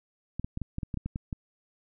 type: clicks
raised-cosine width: 5 ms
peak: -20 dBFS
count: 11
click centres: 0.396 / 0.445 / 0.574 / 0.617 / 0.784 / 0.832 / 0.942 / 0.973 / 1.06 / 1.159 / 1.328 s
effects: none